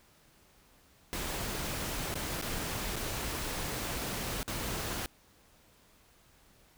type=noise with dropouts; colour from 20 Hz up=pink; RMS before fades=-36 dBFS; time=1.13-5.06 s; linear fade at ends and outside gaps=0 ms; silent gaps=2.141-2.155 / 2.414-2.423 / 2.958-2.964 / 4.43-4.479 s; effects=pink hiss -63 dBFS RMS until 6.77 s